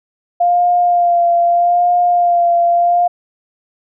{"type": "tone with vibrato", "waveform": "sine", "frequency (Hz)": 698.5, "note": "F5", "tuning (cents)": 0, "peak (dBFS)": -9, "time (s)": [0.4, 3.08], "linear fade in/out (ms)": 10, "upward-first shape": "sine", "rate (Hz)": 0.8, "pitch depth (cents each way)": 24, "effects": []}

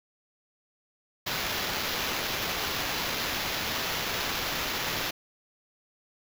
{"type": "noise with sample-and-hold", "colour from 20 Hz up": "violet", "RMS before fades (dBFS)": -31, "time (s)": [1.26, 5.11], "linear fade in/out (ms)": 10, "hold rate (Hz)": 8820, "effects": []}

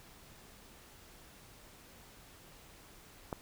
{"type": "click", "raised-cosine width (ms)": 1, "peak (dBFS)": -22, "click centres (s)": 3.328, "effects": ["pink hiss -57 dBFS RMS until 3.41 s"]}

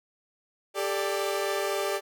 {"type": "chord", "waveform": "sawtooth", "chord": "G suspended second", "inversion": "none", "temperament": "equal with one note detuned", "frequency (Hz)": [396.1, 440, 587.3], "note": ["G4", "A4", "D5"], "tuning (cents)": [18, 0, 0], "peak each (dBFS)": [-26, -30, -27], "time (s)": [0.74, 2.01], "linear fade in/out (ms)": 50, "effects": []}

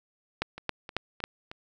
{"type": "two click trains", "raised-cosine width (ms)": 0.3, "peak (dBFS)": [-24, -11], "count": [4, 4], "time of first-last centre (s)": [[0.58, 1.515], [0.42, 1.24]], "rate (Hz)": [3.21, 3.66], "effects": []}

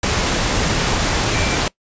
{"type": "tone in noise", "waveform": "sine", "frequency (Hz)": 2349, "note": "D7", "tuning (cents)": 0, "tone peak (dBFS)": -27, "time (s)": [1.34, 1.56], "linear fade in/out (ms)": 2, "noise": "pink", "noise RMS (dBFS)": -18, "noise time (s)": [0.03, 1.68], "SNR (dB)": -12, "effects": ["noise-tail reverb RT60 0.1 s tail -22 dB re dry", "resampled to 16000 Hz"]}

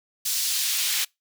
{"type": "noise with high-pass filter sweep", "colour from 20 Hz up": "pink", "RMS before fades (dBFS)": -25, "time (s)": [0.25, 1.05], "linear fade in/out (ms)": 10, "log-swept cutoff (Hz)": [5000, 2700], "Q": 1, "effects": ["noise-tail reverb RT60 0.2 s tail -26 dB re dry"]}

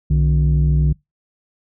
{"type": "tone pair together", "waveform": "sine", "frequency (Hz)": [63.49, 151], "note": ["B1", "D3"], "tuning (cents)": [49, 48], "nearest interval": "octave + minor third", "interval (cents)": 1499, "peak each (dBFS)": -13, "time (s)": [0.1, 0.93], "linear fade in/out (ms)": 10, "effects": ["noise-tail reverb RT60 0.2 s tail -26 dB re dry", "tanh soft clip ceiling -9 dBFS"]}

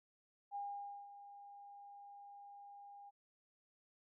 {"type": "tone with ADSR envelope", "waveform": "sine", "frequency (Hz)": 808, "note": "G#5", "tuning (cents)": -48, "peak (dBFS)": -40, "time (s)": [0.51, 3.11], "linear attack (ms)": 44, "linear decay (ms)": 520, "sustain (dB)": -13, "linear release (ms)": 26, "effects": []}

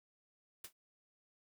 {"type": "noise with exponential decay", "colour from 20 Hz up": "white", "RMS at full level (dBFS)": -42, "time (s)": [0.64, 0.73], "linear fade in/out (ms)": 5, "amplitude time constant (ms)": 18, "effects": []}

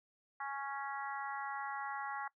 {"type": "harmonic tone", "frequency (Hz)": 277.2, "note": "C#4", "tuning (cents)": 0, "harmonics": [3, 4, 5, 6, 7], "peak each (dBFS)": [-42, -44, -46, -48, -49], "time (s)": [0.4, 2.28], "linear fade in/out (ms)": 5, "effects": ["noise-tail reverb RT60 0.1 s tail -21 dB re dry"]}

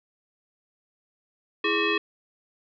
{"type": "tone with frequency modulation", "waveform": "sine", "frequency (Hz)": 1076, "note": "C6", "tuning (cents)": 48, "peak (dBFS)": -21, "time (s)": [1.64, 1.98], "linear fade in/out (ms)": 5, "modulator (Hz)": 746, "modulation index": 2.9, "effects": []}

